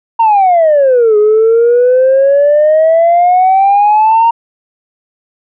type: exponential two-way sweep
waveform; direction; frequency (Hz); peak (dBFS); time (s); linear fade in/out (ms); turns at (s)
sine; down then up; 932.3 to 416.3 to 932.3; -3; 0.19-4.31; 10; 1.17
effects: tanh soft clip ceiling -2 dBFS